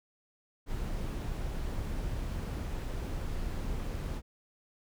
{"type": "noise", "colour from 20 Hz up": "brown", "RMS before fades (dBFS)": -35, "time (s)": [0.66, 4.22], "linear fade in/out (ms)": 50, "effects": []}